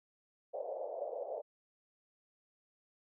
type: band-pass noise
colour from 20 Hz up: pink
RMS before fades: -41 dBFS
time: 0.53-1.42 s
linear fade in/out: 20 ms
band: 500 to 670 Hz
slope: 48 dB/octave
effects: none